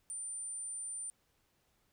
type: tone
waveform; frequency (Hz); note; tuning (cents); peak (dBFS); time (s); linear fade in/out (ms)
sine; 9120; C#9; +48; -39; 0.1-1.1; 0
effects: pink hiss -75 dBFS RMS until 1.92 s